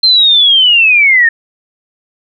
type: linear sweep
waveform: sine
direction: down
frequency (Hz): 4170 to 1790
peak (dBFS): -4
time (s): 0.03-1.29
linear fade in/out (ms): 5
effects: none